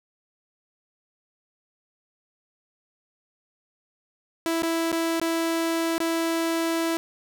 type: tone with dropouts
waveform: sawtooth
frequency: 330 Hz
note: E4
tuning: 2 cents sharp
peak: -19 dBFS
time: 4.46-6.97 s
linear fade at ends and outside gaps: 0 ms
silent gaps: 4.622-4.632 / 4.918-4.927 / 5.198-5.215 / 5.98-6.003 s
effects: none